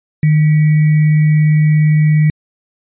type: tone with sample-and-hold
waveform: sine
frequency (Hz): 152.9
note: D#3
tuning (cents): -30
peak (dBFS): -7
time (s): 0.23-2.3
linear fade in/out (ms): 2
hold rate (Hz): 2100
effects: resampled to 8000 Hz